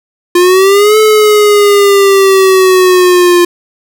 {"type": "exponential two-way sweep", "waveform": "square", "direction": "up then down", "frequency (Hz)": [349.2, 434.3, 349.2], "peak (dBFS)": -4, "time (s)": [0.35, 3.45], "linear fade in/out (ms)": 5, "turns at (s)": 0.98, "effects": []}